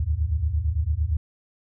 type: tone cluster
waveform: sine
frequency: 70.9 / 79.7 / 107.2 Hz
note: C#2 / D#2 / A2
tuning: +40 / +42 / -45 cents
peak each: -26 / -23 / -31 dBFS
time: 0-1.17 s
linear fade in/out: 5 ms
effects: none